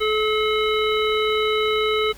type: harmonic tone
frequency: 430.4 Hz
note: A4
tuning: 38 cents flat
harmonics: 1 / 3 / 5 / 7 / 9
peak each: -20 / -25 / -27 / -28 / -30 dBFS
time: 0-2.13 s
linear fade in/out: 20 ms
effects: added 50 Hz sine -45 dBFS peak until 2.17 s + pink hiss -46 dBFS RMS until 2.17 s